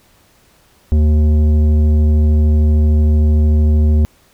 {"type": "tone with tanh clipping", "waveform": "sine", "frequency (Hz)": 76.1, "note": "D#2", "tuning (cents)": -38, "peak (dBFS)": -10, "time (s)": [0.92, 4.05], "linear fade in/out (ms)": 0, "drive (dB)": 11, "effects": ["pink hiss -52 dBFS RMS until 4.33 s"]}